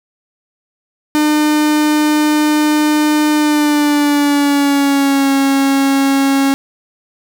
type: tone with pitch glide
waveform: 45% pulse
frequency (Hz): 302.1 to 273.8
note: D4 to C#4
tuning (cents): +49 to -21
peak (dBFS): -10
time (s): 1.15-6.54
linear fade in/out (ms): 0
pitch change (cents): -170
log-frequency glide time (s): 3.33-5.31
effects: none